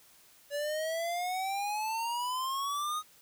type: exponential sweep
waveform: square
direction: up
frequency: 570 to 1257 Hz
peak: -32 dBFS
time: 0.5-3.03 s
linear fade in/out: 50 ms
effects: white hiss -60 dBFS RMS until 3.21 s